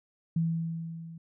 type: tone with level ramp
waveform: sine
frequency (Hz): 164.81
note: E3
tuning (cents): 0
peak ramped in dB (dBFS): -23 to -42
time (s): 0.36-1.18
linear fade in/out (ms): 5
effects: none